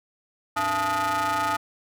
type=ring-modulated tone; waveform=35% pulse; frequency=190.2 Hz; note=F#3; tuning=48 cents sharp; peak=-18 dBFS; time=0.56-1.57 s; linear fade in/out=10 ms; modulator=1060 Hz; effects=none